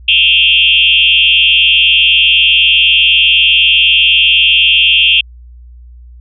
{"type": "tone with frequency modulation", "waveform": "sine", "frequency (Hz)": 2960, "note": "F#7", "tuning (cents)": 0, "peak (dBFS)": -5, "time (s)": [0.08, 5.21], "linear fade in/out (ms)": 5, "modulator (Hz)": 156, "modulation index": 2.5, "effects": ["added 60 Hz sine -32 dBFS peak until 6.2 s"]}